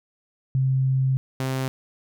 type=tone pair in turn; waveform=sine / sawtooth; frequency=132.2 / 131.67 Hz; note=C3 / C3; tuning=+18 / +11 cents; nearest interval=unison; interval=7 cents; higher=first; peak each=-18 / -20 dBFS; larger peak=first; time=0.55-1.17 / 1.4-1.68 s; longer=first; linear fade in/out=0 ms; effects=none